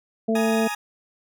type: harmonic tone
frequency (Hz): 223.1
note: A3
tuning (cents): +24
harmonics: 1 / 2 / 3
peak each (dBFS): -21 / -24 / -26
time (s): 0.28-0.68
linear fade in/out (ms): 10
type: chord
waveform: 20% pulse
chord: Ab suspended second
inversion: none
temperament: equal with one note detuned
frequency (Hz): 836.9 / 932.3 / 1244.5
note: Ab5 / Bb5 / Eb6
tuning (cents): +13 / 0 / 0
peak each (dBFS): -24 / -30 / -28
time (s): 0.35-0.75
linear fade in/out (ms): 5
effects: none